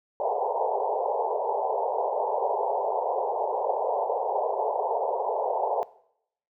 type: band-pass noise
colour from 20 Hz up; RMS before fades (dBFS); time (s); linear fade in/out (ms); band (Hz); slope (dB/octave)
white; -27; 0.2-5.83; 0; 410 to 940; 96
effects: noise-tail reverb RT60 0.7 s tail -20 dB re dry